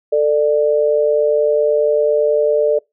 sine tone pair together, 443.9 / 594 Hz, A4 / D5, +15 / +20 cents, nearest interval perfect fourth, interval 505 cents, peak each -14 dBFS, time 0.12-2.79 s, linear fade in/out 10 ms, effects noise-tail reverb RT60 0.2 s tail -25 dB re dry

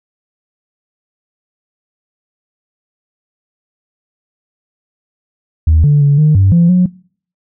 sine tone with pitch steps, 79.1 / 146.1 / 142.9 / 152.7 / 96.7 / 170.6 / 181 Hz, D#2 / D3 / D3 / D#3 / G2 / F3 / F#3, +29 / -9 / -47 / -32 / -23 / -40 / -38 cents, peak -4 dBFS, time 5.67-6.86 s, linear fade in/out 5 ms, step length 170 ms, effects noise-tail reverb RT60 0.5 s tail -23 dB re dry + tanh soft clip ceiling -2 dBFS

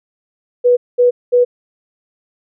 sine tone bursts, 490 Hz, B4, 14 cents flat, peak -7 dBFS, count 3, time 0.64-1.45 s, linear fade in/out 20 ms, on 130 ms, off 210 ms, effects none

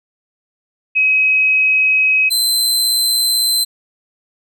sine / sawtooth tone pair in turn, 2542 / 4079 Hz, D#7 / C8, +36 / -45 cents, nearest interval minor sixth, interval 819 cents, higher second, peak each -10 dBFS, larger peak neither, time 0.95-2.3 / 2.3-3.65 s, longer neither, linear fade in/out 20 ms, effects none

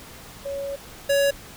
sine / square tone pair in turn, 557 / 560.6 Hz, C#5 / C#5, +8 / +19 cents, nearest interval unison, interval 11 cents, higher second, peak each -27 / -18 dBFS, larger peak second, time 0.45-0.76 / 1.09-1.31 s, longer first, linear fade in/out 10 ms, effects pink hiss -43 dBFS RMS until 1.56 s

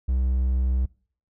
triangle tone, 63.8 Hz, C2, 43 cents flat, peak -18 dBFS, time 0.08-0.86 s, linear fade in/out 10 ms, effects noise-tail reverb RT60 0.5 s tail -24 dB re dry

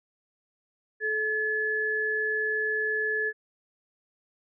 sine tone pair together, 432.9 / 1714.2 Hz, A4 / A6, -28 / -46 cents, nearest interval 2 octaves, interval 2382 cents, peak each -31 / -26 dBFS, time 1-3.33 s, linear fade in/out 50 ms, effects none

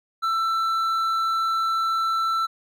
triangle tone with hard clipping, 1333 Hz, E6, 19 cents sharp, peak -22 dBFS, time 0.22-2.47 s, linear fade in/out 20 ms, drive 9 dB, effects none

